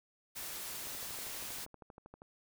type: noise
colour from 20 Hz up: white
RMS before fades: -43 dBFS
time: 0.35-1.66 s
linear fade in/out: 20 ms
type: click train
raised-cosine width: 1 ms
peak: -37 dBFS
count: 18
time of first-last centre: 0.87-2.219 s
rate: 12.6 Hz
effects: none